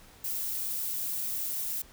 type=noise; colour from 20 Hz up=violet; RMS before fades=-33 dBFS; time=0.24-1.82 s; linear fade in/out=5 ms; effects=pink hiss -55 dBFS RMS until 1.92 s